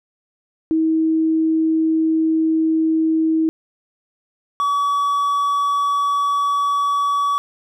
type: tone pair in turn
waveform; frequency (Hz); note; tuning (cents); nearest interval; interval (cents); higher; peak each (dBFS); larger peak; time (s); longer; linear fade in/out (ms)
sine / triangle; 320 / 1138.2; D#4 / C#6; +49 / +45; octave + minor seventh; 2196; second; -14; neither; 0.71-3.49 / 4.6-7.38; neither; 0
effects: none